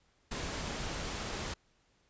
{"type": "noise", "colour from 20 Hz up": "pink", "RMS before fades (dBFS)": -38, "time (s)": [0.31, 1.54], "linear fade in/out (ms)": 5, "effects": ["pink hiss -71 dBFS RMS until 2.09 s", "resampled to 16000 Hz"]}